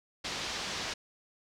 white low-pass noise, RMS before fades -37 dBFS, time 0.24-0.94 s, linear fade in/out 10 ms, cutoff 5600 Hz, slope 24 dB/octave, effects none

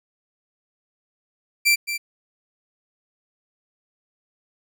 sawtooth tone with echo, 2349 Hz, D7, in tune, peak -11 dBFS, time 1.65-1.76 s, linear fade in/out 20 ms, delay 220 ms, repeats 1, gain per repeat -10 dB, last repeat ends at 1.98 s, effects none

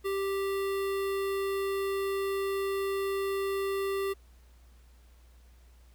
square tone with notch filter, 392 Hz, G4, in tune, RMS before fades -31 dBFS, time 0.04-4.14 s, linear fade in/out 20 ms, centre 6300 Hz, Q 1.3, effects added 60 Hz sine -54 dBFS peak until 5.94 s + pink hiss -66 dBFS RMS until 5.94 s

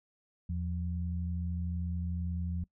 sine tone pair together, 82.41 / 175.94 Hz, E2 / F3, 0 / +13 cents, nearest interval octave + minor second, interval 1313 cents, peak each -33 / -37 dBFS, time 0.49-2.64 s, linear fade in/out 5 ms, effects noise-tail reverb RT60 0.1 s tail -22 dB re dry

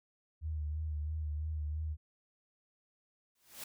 sine tone with vibrato, 76.7 Hz, D#2, 24 cents flat, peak -34 dBFS, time 0.41-1.97 s, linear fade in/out 50 ms, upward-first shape sine, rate 3 Hz, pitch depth 44 cents each way
white noise with exponential growth, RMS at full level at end -41 dBFS, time 3.35-3.64 s, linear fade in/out 5 ms, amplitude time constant 62 ms
effects none

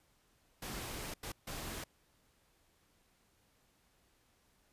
pink noise bursts at uneven times, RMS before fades -43 dBFS, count 3, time 0.62-1.14 / 1.23-1.32 / 1.47-1.84 s, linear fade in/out 5 ms, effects pink hiss -72 dBFS RMS until 4.72 s + resampled to 32000 Hz

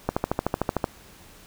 click train, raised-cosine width 1 ms, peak -8 dBFS, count 11, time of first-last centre 0.09-0.842 s, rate 13.3 Hz, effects pink hiss -50 dBFS RMS until 1.46 s

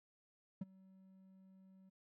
triangle tone with ADSR envelope, 190 Hz, F#3, 46 cents sharp, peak -35 dBFS, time 0.61-1.9 s, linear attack 6 ms, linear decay 25 ms, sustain -24 dB, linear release 15 ms, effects none

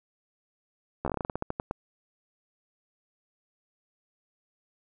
slowing click train, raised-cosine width 1 ms, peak -16 dBFS, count 15, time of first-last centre 1.05-1.711 s, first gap 13 ms, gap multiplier 1.18, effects none

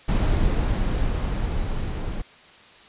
brown noise with level ramp, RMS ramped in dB -19 to -28 dBFS, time 0.08-2.22 s, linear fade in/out 10 ms, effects white hiss -49 dBFS RMS until 2.88 s + resampled to 8000 Hz

